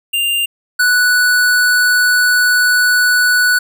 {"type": "tone pair in turn", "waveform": "square", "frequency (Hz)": [2794, 1480.1], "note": ["F7", "F#6"], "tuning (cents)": [0, 0], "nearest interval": "major seventh", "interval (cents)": 1100, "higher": "first", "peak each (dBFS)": [-14, -10], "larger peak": "second", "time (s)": [[0.13, 0.46], [0.79, 3.59]], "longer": "second", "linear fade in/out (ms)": 10, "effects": []}